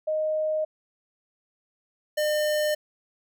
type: tone pair in turn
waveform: sine / square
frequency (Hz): 621 / 604.4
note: D#5 / D5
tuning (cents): -3 / +50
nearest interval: unison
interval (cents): 47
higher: first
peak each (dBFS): -23 / -23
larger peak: neither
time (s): 0.07-0.65 / 2.17-2.75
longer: neither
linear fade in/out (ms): 10
effects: none